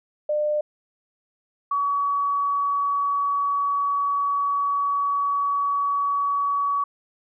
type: tone pair in turn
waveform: sine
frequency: 600 / 1132.6 Hz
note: D5 / C#6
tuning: +37 / +37 cents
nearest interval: major seventh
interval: 1100 cents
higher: second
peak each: -20 / -20 dBFS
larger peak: neither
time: 0.29-0.61 / 1.71-6.84 s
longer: second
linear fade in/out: 5 ms
effects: none